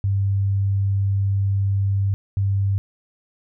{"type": "tone pair in turn", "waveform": "sine", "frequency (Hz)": [98.6, 98.6], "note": ["G2", "G2"], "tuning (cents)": [11, 11], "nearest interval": "unison", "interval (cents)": 0, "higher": "neither", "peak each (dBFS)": -17, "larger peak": "neither", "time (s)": [[0.04, 2.14], [2.37, 2.78]], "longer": "first", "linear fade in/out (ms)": 0, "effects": []}